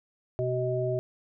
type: harmonic tone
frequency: 126 Hz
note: B2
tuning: 35 cents sharp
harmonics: 1 / 3 / 5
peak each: -30 / -30 / -30 dBFS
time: 0.39-0.99 s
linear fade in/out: 0 ms
effects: none